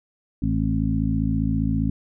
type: harmonic tone with a mistuned harmonic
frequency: 55 Hz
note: A1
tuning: in tune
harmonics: 1 / 2 / 3 / 4 / 5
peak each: -26 / -26 / -26 / -26 / -26 dBFS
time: 0.42-1.9 s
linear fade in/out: 5 ms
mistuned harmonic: 5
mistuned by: -31 cents
effects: none